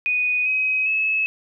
sine tone with pitch steps, 2483 / 2532 / 2588 Hz, D#7 / D#7 / E7, -4 / +30 / -32 cents, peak -18 dBFS, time 0.06-1.26 s, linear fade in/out 0 ms, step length 400 ms, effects none

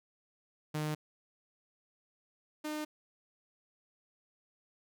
sawtooth tone pair in turn, 152.6 / 304.1 Hz, D#3 / D#4, -33 / -40 cents, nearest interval octave, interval 1193 cents, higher second, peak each -29 / -32 dBFS, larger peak first, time 0.74-0.95 / 2.64-2.85 s, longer neither, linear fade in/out 10 ms, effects none

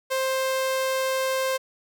sawtooth tone, 526 Hz, C5, 9 cents sharp, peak -19 dBFS, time 0.1-1.58 s, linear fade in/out 20 ms, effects none

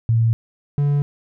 sine / triangle tone pair in turn, 114.2 / 143.88 Hz, A#2 / D3, -35 / -35 cents, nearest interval major third, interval 400 cents, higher second, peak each -13 dBFS, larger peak neither, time 0.09-0.33 / 0.78-1.02 s, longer neither, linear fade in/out 0 ms, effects none

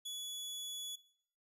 sawtooth tone, 3400 Hz, G#7, 40 cents sharp, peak -38 dBFS, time 0.05-0.96 s, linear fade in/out 10 ms, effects noise-tail reverb RT60 0.6 s tail -19 dB re dry + resampled to 32000 Hz

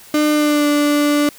35% pulse tone with pitch glide, 301 to 292.8 Hz, D4 to D4, +43 to -5 cents, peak -11 dBFS, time 0.14-1.29 s, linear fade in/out 2 ms, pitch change -48 cents, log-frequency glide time 0.33-0.67 s, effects white hiss -42 dBFS RMS until 1.38 s

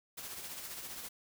white noise with tremolo, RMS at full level -43 dBFS, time 0.17-1.09 s, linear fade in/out 10 ms, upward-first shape sine, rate 15 Hz, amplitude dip 40%, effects none

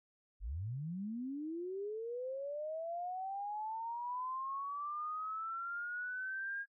sine linear sweep, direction up, 41.2 to 1631 Hz, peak -38 dBFS, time 0.4-6.66 s, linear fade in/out 50 ms, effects noise-tail reverb RT60 0.1 s tail -21 dB re dry

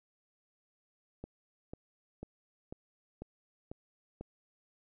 click train, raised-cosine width 2 ms, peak -29 dBFS, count 7, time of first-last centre 1.24-4.21 s, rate 2.02 Hz, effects none

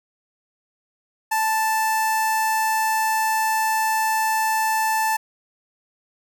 sawtooth tone with notch filter, 880 Hz, A5, in tune, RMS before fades -21 dBFS, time 1.31-5.17 s, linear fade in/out 10 ms, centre 3700 Hz, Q 1.3, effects none

